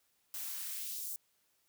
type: noise with high-pass filter sweep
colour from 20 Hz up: blue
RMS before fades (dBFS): -41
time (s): 0.34-1.16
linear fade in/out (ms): 0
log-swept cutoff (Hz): 400 to 7900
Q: 1
effects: white hiss -75 dBFS RMS until 1.68 s